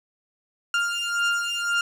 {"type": "beating tone pair", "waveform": "30% pulse", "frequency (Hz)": [1399, 1400.9], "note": ["F6", "F6"], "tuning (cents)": [3, 5], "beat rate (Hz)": 1.9, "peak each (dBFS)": -23, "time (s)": [0.74, 1.81], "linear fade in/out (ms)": 2, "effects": ["low-pass 8000 Hz 12 dB/octave", "8-bit"]}